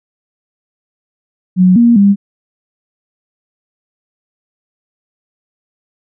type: tone with pitch steps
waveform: sine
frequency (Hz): 183.4 / 235.9 / 200.1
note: F#3 / A#3 / G3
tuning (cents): -15 / +21 / +36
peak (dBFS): -4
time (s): 1.56-2.16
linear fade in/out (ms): 50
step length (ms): 200
effects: none